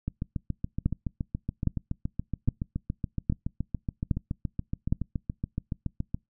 two click trains, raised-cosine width 5 ms, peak -17 / -11 dBFS, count 44 / 6, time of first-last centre 0.08-6.145 / 0.86-4.925 s, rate 7.09 / 1.23 Hz, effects noise-tail reverb RT60 0.2 s tail -26 dB re dry

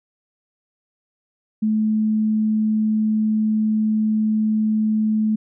sine tone, 216.3 Hz, A3, 29 cents flat, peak -16 dBFS, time 1.62-5.36 s, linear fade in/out 10 ms, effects none

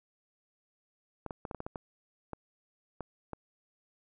clicks, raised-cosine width 1 ms, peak -24 dBFS, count 11, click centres 1.263 / 1.308 / 1.452 / 1.512 / 1.547 / 1.604 / 1.665 / 1.758 / 2.333 / 3.007 / 3.333 s, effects none

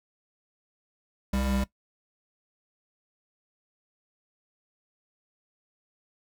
square tone pair together, 64.78 / 198.9 Hz, C2 / G3, -17 / +25 cents, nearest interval octave + perfect fifth, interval 1942 cents, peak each -28 / -29 dBFS, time 1.33-1.64 s, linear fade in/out 5 ms, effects noise-tail reverb RT60 0.1 s tail -17 dB re dry

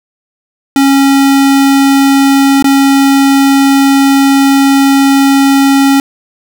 square tone with dropouts, 274.6 Hz, C#4, 16 cents flat, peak -5 dBFS, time 0.76-6 s, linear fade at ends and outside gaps 1 ms, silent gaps 2.625-2.643 s, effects none

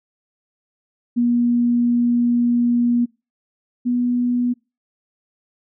sine tone pair in turn, 239.8 / 244.4 Hz, A#3 / B3, +49 / -18 cents, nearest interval unison, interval 33 cents, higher second, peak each -14 / -16 dBFS, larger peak first, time 1.16-3.06 / 3.85-4.54 s, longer first, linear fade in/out 20 ms, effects noise-tail reverb RT60 0.3 s tail -26 dB re dry

